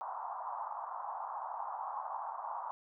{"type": "band-pass noise", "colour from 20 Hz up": "pink", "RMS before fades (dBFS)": -41, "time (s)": [0.01, 2.71], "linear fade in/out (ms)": 0, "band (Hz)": [770, 1100], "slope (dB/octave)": 48, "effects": []}